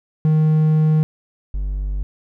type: tone pair in turn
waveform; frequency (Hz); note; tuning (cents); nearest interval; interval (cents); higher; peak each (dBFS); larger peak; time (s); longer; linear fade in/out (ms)
triangle; 155.56 / 49; D#3 / G1; 0 / 0; octave + minor sixth; 2000; first; -10 / -18; first; 0.25-1.03 / 1.54-2.03; first; 0
effects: none